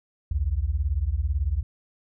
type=beating tone pair; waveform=sine; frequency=61.74 / 79.74 Hz; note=B1 / D#2; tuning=0 / +43 cents; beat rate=18 Hz; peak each=-25 dBFS; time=0.31-1.63 s; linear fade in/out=5 ms; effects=none